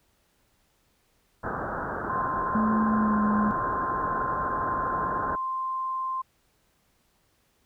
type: low-pass noise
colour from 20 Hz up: white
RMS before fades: -32 dBFS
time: 1.43-5.36 s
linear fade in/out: 10 ms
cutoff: 1600 Hz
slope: 96 dB/octave
type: tone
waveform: sine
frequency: 1046.5 Hz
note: C6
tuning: in tune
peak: -27 dBFS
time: 2.09-6.22 s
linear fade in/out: 10 ms
type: tone with pitch glide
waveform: sine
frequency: 218.1 to 210.5 Hz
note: A3 to G#3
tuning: -15 to +24 cents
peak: -22 dBFS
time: 2.55-3.51 s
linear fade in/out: 0 ms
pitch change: -61 cents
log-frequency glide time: 2.93-3.21 s
effects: pink hiss -68 dBFS RMS until 7.65 s